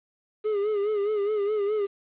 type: tone with vibrato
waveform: triangle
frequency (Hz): 415.3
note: G#4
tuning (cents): 0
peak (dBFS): -21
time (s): 0.44-1.87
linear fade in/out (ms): 20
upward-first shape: sine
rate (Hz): 4.8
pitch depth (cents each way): 74
effects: resampled to 8000 Hz + 9-bit